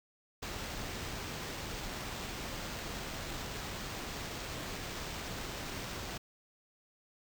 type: noise with sample-and-hold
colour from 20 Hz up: pink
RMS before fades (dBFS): -41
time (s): 0.42-6.18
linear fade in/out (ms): 10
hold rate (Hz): 11025
effects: none